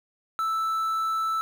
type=tone with quantisation; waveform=triangle; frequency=1318.5 Hz; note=E6; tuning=in tune; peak=-22 dBFS; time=0.39-1.41 s; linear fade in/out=0 ms; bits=8; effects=none